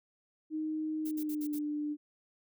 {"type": "tone with pitch glide", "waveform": "sine", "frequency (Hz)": [311.1, 297.4], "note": ["D#4", "D4"], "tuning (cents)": [0, 22], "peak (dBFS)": -32, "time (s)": [0.5, 1.97], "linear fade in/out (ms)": 50, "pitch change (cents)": -78, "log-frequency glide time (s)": [1.03, 1.5]}
{"type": "noise bursts", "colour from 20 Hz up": "violet", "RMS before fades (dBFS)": -45, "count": 5, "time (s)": [1.05, 1.591], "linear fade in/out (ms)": 10, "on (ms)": 65, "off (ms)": 54}
{"effects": []}